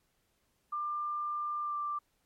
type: tone with pitch glide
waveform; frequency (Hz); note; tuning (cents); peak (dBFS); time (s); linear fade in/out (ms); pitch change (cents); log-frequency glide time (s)
sine; 1193 to 1179.3; D6 to D6; +27 to +7; -32; 0.72-1.99; 10; -20; 1.62-1.75
effects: pink hiss -75 dBFS RMS until 2.25 s + MP3 64 kbps